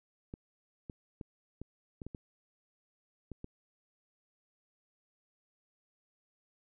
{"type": "clicks", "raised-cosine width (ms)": 3, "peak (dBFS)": -29, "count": 9, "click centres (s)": [0.339, 0.898, 1.212, 1.616, 2.018, 2.066, 2.148, 3.317, 3.444], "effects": []}